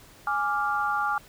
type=chord; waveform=sine; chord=D diminished; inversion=second; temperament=equal; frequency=830.6 / 1174.7 / 1396.9 Hz; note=Ab5 / D6 / F6; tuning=0 / 0 / 0 cents; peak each=-28 dBFS; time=0.27-1.18 s; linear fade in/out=2 ms; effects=pink hiss -52 dBFS RMS until 1.28 s